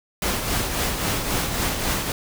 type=noise with tremolo; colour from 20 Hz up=pink; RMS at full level=-22 dBFS; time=0.22-2.12 s; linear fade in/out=2 ms; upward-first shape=triangle; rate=3.7 Hz; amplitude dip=50%; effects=none